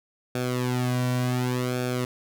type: tone with flanger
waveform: sawtooth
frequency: 125.1 Hz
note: B2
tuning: 23 cents sharp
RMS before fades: -26 dBFS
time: 0.35-2.05 s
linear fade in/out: 2 ms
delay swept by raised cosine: 1 to 2.4 ms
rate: 0.68 Hz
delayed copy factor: -0.8
effects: none